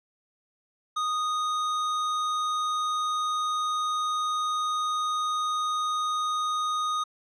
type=tone; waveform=square; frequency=1240 Hz; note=D#6; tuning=6 cents flat; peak=-26 dBFS; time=0.96-7.04 s; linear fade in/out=10 ms; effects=low-pass 6000 Hz 12 dB/octave